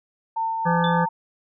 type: tone with tremolo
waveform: sine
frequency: 900 Hz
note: A5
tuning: 39 cents sharp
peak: -21 dBFS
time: 0.36-1.09 s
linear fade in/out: 10 ms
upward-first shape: triangle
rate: 3.6 Hz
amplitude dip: 30%
type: harmonic tone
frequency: 170 Hz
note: F3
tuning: 46 cents flat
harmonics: 1 / 3 / 5 / 7 / 9 / 10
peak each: -21 / -26 / -28 / -29 / -31 / -31 dBFS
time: 0.65-1.06 s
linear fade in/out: 20 ms
type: tone with exponential decay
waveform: sine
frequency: 3500 Hz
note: A7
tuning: 10 cents flat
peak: -25 dBFS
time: 0.84-1.04 s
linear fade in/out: 2 ms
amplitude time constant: 42 ms
effects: none